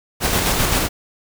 pink noise with tremolo, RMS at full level -17 dBFS, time 0.2-0.89 s, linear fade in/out 50 ms, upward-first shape square, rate 7.7 Hz, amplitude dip 30%, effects none

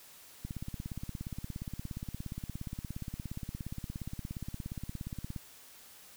click train, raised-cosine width 5 ms, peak -26 dBFS, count 85, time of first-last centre 0.45-5.362 s, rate 17.1 Hz, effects white hiss -55 dBFS RMS until 6.16 s

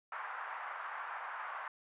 white band-pass noise, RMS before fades -43 dBFS, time 0.12-1.68 s, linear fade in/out 2 ms, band 850 to 1500 Hz, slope 24 dB/octave, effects resampled to 8000 Hz

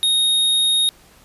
square tone, 3729 Hz, A#7, in tune, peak -15 dBFS, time 0.03-0.89 s, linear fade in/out 0 ms, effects pink hiss -50 dBFS RMS until 1.24 s + resampled to 32000 Hz

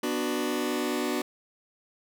sawtooth chord, B minor, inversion none, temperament just, 246.9 / 296.3 / 370.4 Hz, B3 / D4 / F#4, 0 / +15 / +2 cents, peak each -27 dBFS, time 0.03-1.22 s, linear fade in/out 5 ms, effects none

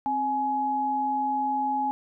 sine tone pair together, 264.9 / 841 Hz, C4 / G#5, +22 / +22 cents, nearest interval octave + minor sixth, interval 2000 cents, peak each -32 / -24 dBFS, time 0.06-1.91 s, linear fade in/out 0 ms, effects none

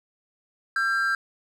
triangle tone pair together, 1349.6 / 1595 Hz, E6 / G6, +40 / +30 cents, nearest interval minor third, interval 290 cents, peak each -25 / -21 dBFS, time 0.76-1.15 s, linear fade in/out 2 ms, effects none

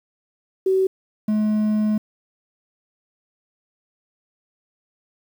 sine / triangle tone pair in turn, 379.8 / 213.2 Hz, F#4 / G#3, +45 / +46 cents, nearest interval minor seventh, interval 999 cents, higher first, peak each -15 dBFS, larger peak neither, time 0.66-0.87 / 1.28-1.98 s, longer second, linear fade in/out 5 ms, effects 8-bit

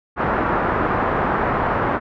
white low-pass noise, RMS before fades -20 dBFS, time 0.16-2 s, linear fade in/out 50 ms, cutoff 1400 Hz, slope 24 dB/octave, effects none

